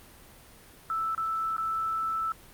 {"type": "tone with dropouts", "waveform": "sine", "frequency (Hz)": 1318.5, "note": "E6", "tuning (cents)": 0, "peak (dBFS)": -27, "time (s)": [0.9, 2.32], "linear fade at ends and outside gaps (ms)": 1, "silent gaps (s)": [[1.149, 1.178], [1.566, 1.581]], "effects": ["pink hiss -52 dBFS RMS until 2.53 s", "Opus 32 kbps"]}